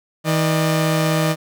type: tone pair together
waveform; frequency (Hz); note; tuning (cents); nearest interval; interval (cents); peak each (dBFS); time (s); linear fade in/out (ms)
sawtooth; 159.71 / 603; D#3 / D5; +46 / +46; octave + major seventh; 2300; -13 / -18; 0.24-1.36; 50
effects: none